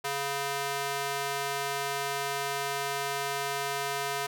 square tone with high-pass filter, 140 Hz, C#3, 18 cents sharp, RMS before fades -32 dBFS, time 0.04-4.27 s, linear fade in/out 10 ms, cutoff 650 Hz, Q 0.78, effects none

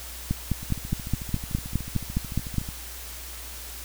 two click trains, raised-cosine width 5 ms, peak -11 / -23 dBFS, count 12 / 29, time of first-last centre 0.31-2.583 / 0.63-2.689 s, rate 4.84 / 13.6 Hz, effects added 60 Hz sine -41 dBFS peak until 3.84 s + white hiss -40 dBFS RMS until 3.84 s

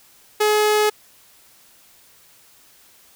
sawtooth tone, 423.4 Hz, G#4, 33 cents sharp, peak -11 dBFS, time 0.4-0.9 s, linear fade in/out 10 ms, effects white hiss -52 dBFS RMS until 3.15 s

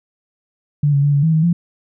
sine tone with pitch steps, 146.1 / 140.7 / 144.5 / 142.1 / 161.1 / 157.9 / 171.6 Hz, D3 / C#3 / D3 / C#3 / E3 / D#3 / F3, -9 / +26 / -28 / +43 / -39 / +26 / -30 cents, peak -11 dBFS, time 0.83-1.53 s, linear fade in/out 5 ms, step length 100 ms, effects none

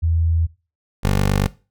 sine / 15% pulse tone pair in turn, 82.41 / 49 Hz, E2 / G1, 0 / 0 cents, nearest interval major sixth, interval 900 cents, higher first, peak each -15 / -9 dBFS, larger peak second, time 0.02-0.47 / 1.03-1.48 s, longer neither, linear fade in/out 20 ms, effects noise-tail reverb RT60 0.3 s tail -18 dB re dry

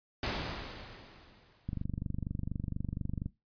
pink noise with exponential decay, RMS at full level -32 dBFS, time 0.23-1.84 s, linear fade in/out 2 ms, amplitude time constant 350 ms
click train, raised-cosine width 5 ms, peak -23 dBFS, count 39, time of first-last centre 1.69-3.26 s, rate 24.2 Hz
effects noise-tail reverb RT60 0.2 s tail -18 dB re dry + resampled to 11025 Hz

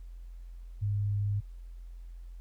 sine tone, 102.3 Hz, G#2, 26 cents flat, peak -27 dBFS, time 0.81-1.41 s, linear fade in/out 20 ms, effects added 43 Hz sine -42 dBFS peak until 2.4 s + pink hiss -71 dBFS RMS until 2.4 s

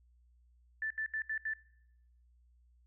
sine tone bursts, 1760 Hz, A6, in tune, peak -33 dBFS, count 5, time 0.82-1.536 s, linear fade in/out 2 ms, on 84 ms, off 74 ms, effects noise-tail reverb RT60 0.8 s tail -22 dB re dry + added 60 Hz sine -63 dBFS peak until 2.86 s

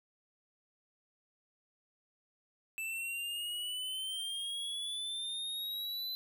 square exponential sweep, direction up, 2637 to 4039 Hz, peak -37 dBFS, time 2.78-6.15 s, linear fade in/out 0 ms, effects none

